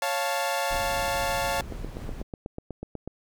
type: chord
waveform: sawtooth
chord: Db augmented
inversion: none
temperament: equal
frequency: 554.4 / 698.5 / 880 Hz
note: Db5 / F5 / A5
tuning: 0 / 0 / 0 cents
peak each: -26 dBFS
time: 0.02-1.61 s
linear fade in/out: 2 ms
type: noise with tremolo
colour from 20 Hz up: brown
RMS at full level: -35 dBFS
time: 0.7-2.23 s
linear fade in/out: 20 ms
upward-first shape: sine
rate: 4 Hz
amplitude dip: 25%
type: click train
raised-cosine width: 2 ms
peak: -21 dBFS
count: 13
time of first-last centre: 1.6-3.076 s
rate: 8.13 Hz
effects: none